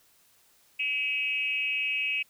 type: tone with frequency modulation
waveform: sine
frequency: 2558 Hz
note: D#7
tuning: 47 cents sharp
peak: -26 dBFS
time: 0.79-2.23 s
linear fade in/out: 10 ms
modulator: 262 Hz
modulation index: 0.81
effects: white hiss -63 dBFS RMS until 2.29 s

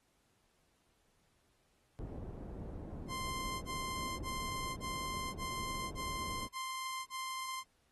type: low-pass noise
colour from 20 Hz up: pink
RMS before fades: -45 dBFS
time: 1.99-6.47 s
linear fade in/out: 0 ms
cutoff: 440 Hz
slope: 12 dB/octave
type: tone bursts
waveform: sawtooth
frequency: 1046.5 Hz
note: C6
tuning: in tune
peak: -35 dBFS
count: 8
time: 3.08-7.638 s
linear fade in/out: 50 ms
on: 540 ms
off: 34 ms
effects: pink hiss -75 dBFS RMS until 7.91 s + AAC 32 kbps

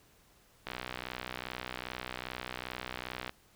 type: click train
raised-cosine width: 0.3 ms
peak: -21 dBFS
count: 165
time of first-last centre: 0.67-3.294 s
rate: 62.5 Hz
effects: pink hiss -64 dBFS RMS until 3.55 s

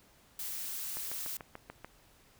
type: noise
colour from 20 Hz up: blue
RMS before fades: -39 dBFS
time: 0.39-1.37 s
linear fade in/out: 2 ms
type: click train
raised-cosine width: 0.5 ms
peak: -28 dBFS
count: 7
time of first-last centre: 0.97-1.846 s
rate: 6.85 Hz
effects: pink hiss -63 dBFS RMS until 2.39 s

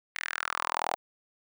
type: tone with high-pass filter sweep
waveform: sawtooth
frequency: 41.2 Hz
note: E1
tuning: in tune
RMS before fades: -33 dBFS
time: 0.15-0.96 s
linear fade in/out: 0 ms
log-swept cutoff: 2000 to 720 Hz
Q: 3.9
effects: none

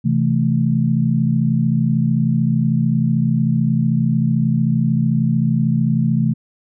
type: chord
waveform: sine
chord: A minor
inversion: first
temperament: equal with one note detuned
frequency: 130.81 / 164.05 / 220 Hz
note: C3 / E3 / A3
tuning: 0 / -8 / 0 cents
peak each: -18 dBFS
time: 0.04-6.34 s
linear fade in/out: 20 ms
effects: none

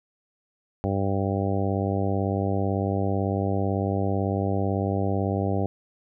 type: harmonic tone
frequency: 98 Hz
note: G2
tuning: in tune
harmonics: 1 / 2 / 3 / 4 / 5 / 6 / 7 / 8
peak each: -26 / -29 / -31 / -32 / -33 / -34 / -34 / -35 dBFS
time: 0.84-5.66 s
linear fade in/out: 0 ms
effects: none

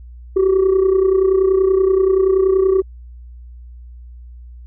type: tone with amplitude modulation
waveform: sine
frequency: 381.2 Hz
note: G4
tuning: 48 cents flat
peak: -6 dBFS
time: 0.36-2.82 s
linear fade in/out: 10 ms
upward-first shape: sine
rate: 30.5 Hz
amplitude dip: 70%
effects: tanh soft clip ceiling -8 dBFS + added 60 Hz sine -34 dBFS peak until 4.66 s

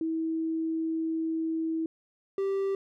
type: tone pair in turn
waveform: sine / triangle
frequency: 323.3 / 390.9 Hz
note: E4 / G4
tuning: -34 / -5 cents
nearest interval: minor third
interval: 329 cents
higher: second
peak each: -27 / -24 dBFS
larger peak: second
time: 0.01-1.86 / 2.38-2.75 s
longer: first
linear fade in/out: 2 ms
effects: none

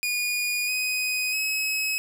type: tone with pitch steps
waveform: sawtooth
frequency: 2448 / 2504 / 2561 Hz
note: D#7 / D#7 / D#7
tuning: -29 / +10 / +49 cents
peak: -21 dBFS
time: 0.03-1.98 s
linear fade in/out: 0 ms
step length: 650 ms
effects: 8-bit

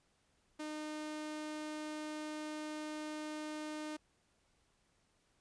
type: tone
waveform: sawtooth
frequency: 305.5 Hz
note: D#4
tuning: 32 cents flat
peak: -37 dBFS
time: 0.59-3.97 s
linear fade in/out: 10 ms
effects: pink hiss -75 dBFS RMS until 5.4 s + resampled to 22050 Hz

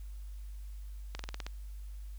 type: slowing click train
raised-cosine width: 0.2 ms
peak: -22 dBFS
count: 7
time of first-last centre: 1.15-1.465 s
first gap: 43 ms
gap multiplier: 1.08
effects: added 50 Hz sine -41 dBFS peak until 2.18 s + white hiss -65 dBFS RMS until 2.18 s

